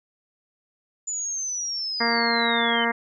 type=linear sweep; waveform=sine; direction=down; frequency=7030 to 3000 Hz; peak=-26 dBFS; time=1.07-2.85 s; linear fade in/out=10 ms
type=harmonic tone; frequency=233.1 Hz; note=A#3; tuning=in tune; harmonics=1 / 2 / 3 / 4 / 5 / 6 / 7 / 8 / 9; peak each=-28 / -29 / -30 / -28 / -31 / -33 / -29 / -29 / -28 dBFS; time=2-2.92 s; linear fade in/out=10 ms
effects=none